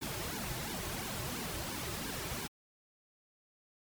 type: noise with flanger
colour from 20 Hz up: pink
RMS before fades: -39 dBFS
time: 0.01-2.48 s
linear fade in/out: 20 ms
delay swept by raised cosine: 1.5 to 4.3 ms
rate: 2.9 Hz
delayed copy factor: -0.95
effects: MP3 96 kbps